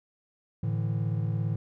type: chord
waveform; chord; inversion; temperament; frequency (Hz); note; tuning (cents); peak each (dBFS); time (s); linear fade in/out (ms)
triangle; A suspended fourth; none; equal; 110 / 146.83 / 164.81; A2 / D3 / E3; 0 / 0 / 0; -26 / -31 / -31; 0.63-1.56; 5
effects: none